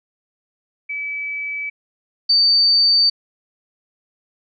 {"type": "tone pair in turn", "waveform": "sine", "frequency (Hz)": [2296, 4592], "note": ["D7", "D8"], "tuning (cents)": [-40, -40], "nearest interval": "octave", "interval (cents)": 1200, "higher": "second", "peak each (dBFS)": [-23, -11], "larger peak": "second", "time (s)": [[0.89, 1.7], [2.29, 3.1]], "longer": "neither", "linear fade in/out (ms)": 10, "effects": []}